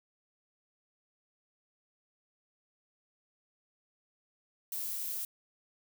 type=noise; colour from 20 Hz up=violet; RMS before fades=-37 dBFS; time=4.72-5.25 s; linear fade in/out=2 ms; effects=none